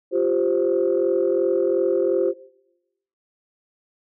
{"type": "chord", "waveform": "sine", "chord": "F suspended second", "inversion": "none", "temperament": "equal", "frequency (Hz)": [349.2, 392, 523.3], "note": ["F4", "G4", "C5"], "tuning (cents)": [0, 0, 0], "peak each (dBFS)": -21, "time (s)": [0.11, 2.34], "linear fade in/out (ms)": 50, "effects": ["noise-tail reverb RT60 0.9 s tail -20 dB re dry", "tanh soft clip ceiling -10 dBFS"]}